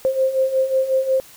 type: beating tone pair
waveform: sine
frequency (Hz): 523.3 / 528.8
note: C5 / C5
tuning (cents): 0 / +18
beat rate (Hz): 5.5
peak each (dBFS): -22 / -17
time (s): 0.05-1.2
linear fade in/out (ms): 0
effects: white hiss -45 dBFS RMS until 1.36 s